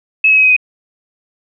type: tone with pitch steps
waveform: sine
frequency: 2585 / 2564 / 2544 / 2523 / 2503 Hz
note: E7 / E7 / D#7 / D#7 / D#7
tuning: -34 / -49 / +38 / +23 / +10 cents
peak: -6 dBFS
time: 0.24-0.565 s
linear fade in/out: 5 ms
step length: 65 ms
effects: none

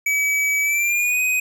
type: tone with pitch glide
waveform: square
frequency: 2284 to 2505 Hz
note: D7 to D#7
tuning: -49 to +11 cents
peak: -18 dBFS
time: 0.06-1.4 s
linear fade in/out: 5 ms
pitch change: +160 cents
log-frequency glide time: 0.62-1.21 s
effects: none

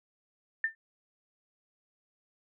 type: tone with exponential decay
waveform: sine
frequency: 1793 Hz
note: A6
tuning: 32 cents sharp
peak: -22 dBFS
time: 0.64-0.75 s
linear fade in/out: 2 ms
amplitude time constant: 23 ms
effects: none

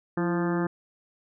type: harmonic tone with a mistuned harmonic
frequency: 174.6 Hz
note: F3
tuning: in tune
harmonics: 1 / 2 / 3 / 4 / 5 / 6 / 7 / 8 / 9 / 10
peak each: -27 / -27 / -37 / -39 / -38 / -41 / -38 / -43 / -40 / -42 dBFS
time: 0.17-0.67 s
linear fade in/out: 5 ms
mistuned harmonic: 2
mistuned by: -47 cents
effects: none

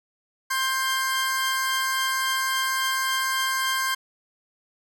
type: tone pair together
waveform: sawtooth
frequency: 1055.2 / 1581 Hz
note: C6 / G6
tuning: +14 / +14 cents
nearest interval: perfect fifth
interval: 700 cents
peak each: -22 dBFS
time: 0.5-3.95 s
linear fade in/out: 10 ms
effects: none

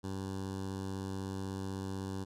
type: tone with notch filter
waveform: 15% pulse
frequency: 96.1 Hz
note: G2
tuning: 34 cents flat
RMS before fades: -39 dBFS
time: 0.03-2.25 s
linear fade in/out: 20 ms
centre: 2200 Hz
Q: 0.98
effects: low-pass 10000 Hz 12 dB/octave

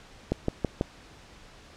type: click train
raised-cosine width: 2 ms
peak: -11 dBFS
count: 4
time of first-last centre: 0.32-0.811 s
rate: 6.11 Hz
effects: pink hiss -51 dBFS RMS until 1.76 s + low-pass 6000 Hz 12 dB/octave

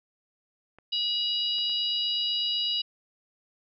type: clicks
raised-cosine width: 0.5 ms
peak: -35 dBFS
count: 3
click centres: 0.786 / 1.585 / 1.696 s
type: harmonic tone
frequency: 968 Hz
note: B5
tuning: 35 cents flat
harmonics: 3 / 4 / 5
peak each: -28 / -30 / -32 dBFS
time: 0.92-2.82 s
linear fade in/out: 10 ms
effects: none

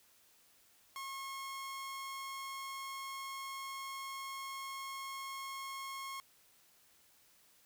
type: tone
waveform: sawtooth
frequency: 1084 Hz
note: C#6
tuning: 39 cents flat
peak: -38 dBFS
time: 0.96-6.2 s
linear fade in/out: 0 ms
effects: white hiss -67 dBFS RMS until 7.65 s

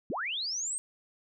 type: linear sweep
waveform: sine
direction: up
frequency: 146.83 to 8560 Hz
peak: -31 dBFS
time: 0.1-0.78 s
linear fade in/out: 0 ms
effects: none

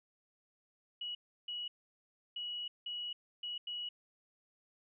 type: tone bursts at uneven times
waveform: sine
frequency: 2925 Hz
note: F#7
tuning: 21 cents flat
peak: -38 dBFS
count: 6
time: 1.01-1.15 / 1.48-1.68 / 2.36-2.68 / 2.86-3.13 / 3.43-3.58 / 3.67-3.89 s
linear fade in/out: 5 ms
effects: none

